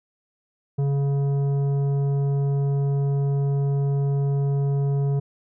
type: tone with tanh clipping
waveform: sine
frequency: 140 Hz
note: C#3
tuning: 18 cents sharp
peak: -21 dBFS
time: 0.78-5.2 s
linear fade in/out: 10 ms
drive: 10 dB
effects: none